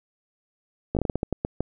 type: slowing click train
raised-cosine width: 2 ms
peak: -11 dBFS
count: 11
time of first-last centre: 0.95-1.606 s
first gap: 17 ms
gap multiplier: 1.28
effects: none